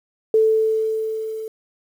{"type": "tone with level ramp", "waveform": "sine", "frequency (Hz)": 440, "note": "A4", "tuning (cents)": 0, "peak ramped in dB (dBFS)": [-11, -27], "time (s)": [0.34, 1.48], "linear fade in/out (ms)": 2, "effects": ["8-bit"]}